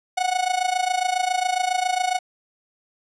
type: tone with amplitude modulation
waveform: 45% pulse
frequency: 735 Hz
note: F#5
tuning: 12 cents flat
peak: -17 dBFS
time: 0.17-2.19 s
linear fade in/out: 10 ms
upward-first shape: sine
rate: 27.3 Hz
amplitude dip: 80%
effects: resampled to 22050 Hz